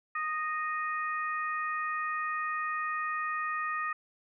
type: harmonic tone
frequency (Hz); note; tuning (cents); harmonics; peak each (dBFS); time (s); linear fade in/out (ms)
620; D#5; -6; 2 / 3 / 4; -32 / -35 / -43; 0.15-3.93; 5
effects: none